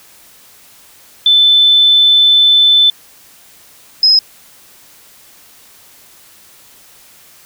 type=tone pair in turn; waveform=sine; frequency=3520 / 5108 Hz; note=A7 / D#8; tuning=0 / +45 cents; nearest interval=tritone; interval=645 cents; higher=second; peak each=-5 dBFS; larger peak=neither; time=1.26-2.9 / 4.03-4.19 s; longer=first; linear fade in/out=2 ms; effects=white hiss -43 dBFS RMS until 7.45 s